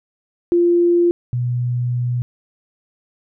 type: tone pair in turn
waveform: sine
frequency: 346.6 / 122.54 Hz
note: F4 / B2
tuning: -13 / -13 cents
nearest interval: octave + tritone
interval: 1800 cents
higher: first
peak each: -11 / -17 dBFS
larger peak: first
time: 0.52-1.11 / 1.33-2.22 s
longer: second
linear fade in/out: 0 ms
effects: none